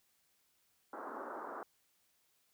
white band-pass noise, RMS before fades -45 dBFS, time 0.93-1.63 s, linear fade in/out 2 ms, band 240 to 1400 Hz, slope 48 dB/octave, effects white hiss -75 dBFS RMS until 2.53 s

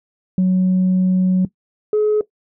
sine tone pair in turn, 185 / 424.5 Hz, F#3 / G#4, 0 / +38 cents, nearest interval octave + major second, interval 1438 cents, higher second, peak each -10 / -11 dBFS, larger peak first, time 0.38-1.45 / 1.93-2.21 s, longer first, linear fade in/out 2 ms, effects noise-tail reverb RT60 0.1 s tail -17 dB re dry + tanh soft clip ceiling -10 dBFS

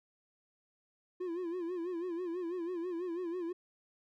triangle tone with vibrato, 349.2 Hz, F4, in tune, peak -33 dBFS, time 1.2-3.53 s, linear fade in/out 10 ms, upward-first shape sine, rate 6.1 Hz, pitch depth 100 cents each way, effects none

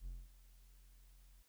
triangle tone with ADSR envelope, 43.65 Hz, F1, in tune, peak -40 dBFS, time 0-1.43 s, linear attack 62 ms, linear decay 220 ms, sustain -18 dB, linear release 16 ms, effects white hiss -73 dBFS RMS until 1.48 s

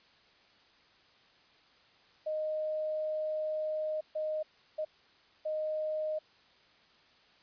sine tone bursts at uneven times, 619 Hz, D#5, 9 cents flat, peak -31 dBFS, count 4, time 2.26-4.01 / 4.15-4.43 / 4.78-4.85 / 5.45-6.19 s, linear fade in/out 10 ms, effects white hiss -63 dBFS RMS until 7.42 s + resampled to 11025 Hz

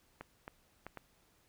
clicks, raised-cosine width 0.5 ms, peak -29 dBFS, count 4, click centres 0.21 / 0.479 / 0.866 / 0.973 s, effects pink hiss -70 dBFS RMS until 1.48 s

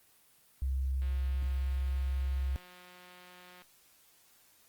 sine tone with pitch glide, 66.2 to 66.66 Hz, C2 to C2, +21 to +33 cents, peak -29 dBFS, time 0.62-2.56 s, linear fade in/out 0 ms, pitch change +12 cents, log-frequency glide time 1.1-2.13 s
click train, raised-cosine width 0.3 ms, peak -38 dBFS, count 469, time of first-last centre 1.02-3.62 s, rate 180 Hz
effects white hiss -64 dBFS RMS until 4.68 s + Opus 24 kbps

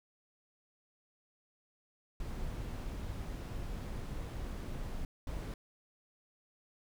brown noise bursts at uneven times, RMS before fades -40 dBFS, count 2, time 2.2-5.05 / 5.27-5.54 s, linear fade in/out 2 ms, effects none

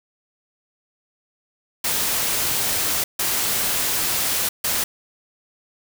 white noise bursts at uneven times, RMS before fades -22 dBFS, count 3, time 1.84-3.04 / 3.19-4.49 / 4.64-4.84 s, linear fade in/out 5 ms, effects none

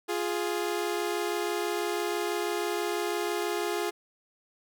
sawtooth tone pair together, 349.5 / 415.6 Hz, F4 / G#4, +1 / +1 cents, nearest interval minor third, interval 300 cents, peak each -27 dBFS, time 0.08-3.91 s, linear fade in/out 20 ms, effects none

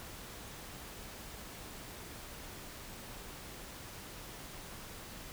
silence, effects pink hiss -48 dBFS RMS until 5.32 s

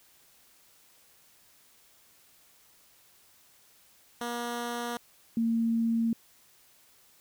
10% pulse / sine tone pair in turn, 238.6 / 228.9 Hz, A#3 / A#3, +41 / -31 cents, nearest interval minor second, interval 72 cents, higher first, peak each -24 dBFS, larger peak neither, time 4.21-4.97 / 5.37-6.13 s, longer neither, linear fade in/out 2 ms, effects white hiss -61 dBFS RMS until 7.2 s

